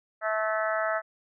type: harmonic tone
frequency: 217.3 Hz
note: A3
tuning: 21 cents flat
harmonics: 3 / 4 / 5 / 6 / 7 / 8 / 9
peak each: -28 / -37 / -40 / -31 / -35 / -35 / -38 dBFS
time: 0.21-1.02 s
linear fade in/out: 50 ms
effects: none